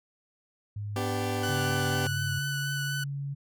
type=tone with pitch glide; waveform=sine; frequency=103.4 to 101.04 Hz; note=G#2 to G#2; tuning=-7 to -47 cents; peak=-32 dBFS; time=0.76-2.39 s; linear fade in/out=5 ms; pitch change=-40 cents; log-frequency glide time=1.53-1.98 s
type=chord; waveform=20% pulse; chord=G major; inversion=first; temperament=equal with one note detuned; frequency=249.7 / 293.7 / 392 Hz; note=B3 / D4 / G4; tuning=+19 / 0 / 0 cents; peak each=-28 / -33 / -28 dBFS; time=0.96-2.07 s; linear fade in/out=2 ms
type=tone with vibrato; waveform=sawtooth; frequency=1491 Hz; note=F#6; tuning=13 cents sharp; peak=-28 dBFS; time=1.43-3.04 s; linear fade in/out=5 ms; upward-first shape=sine; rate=4.1 Hz; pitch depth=13 cents each way
type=tone; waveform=sine; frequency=140.2 Hz; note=C#3; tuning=20 cents sharp; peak=-31 dBFS; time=1.48-3.35 s; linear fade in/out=20 ms
effects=none